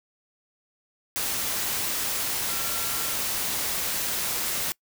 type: tone in noise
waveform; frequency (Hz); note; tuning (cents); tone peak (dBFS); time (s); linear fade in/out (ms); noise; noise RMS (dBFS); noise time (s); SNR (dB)
sine; 1366; F6; -39; -39; 2.49-3.14; 0; white; -28; 1.16-4.72; -14
effects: noise-tail reverb RT60 0.1 s tail -24 dB re dry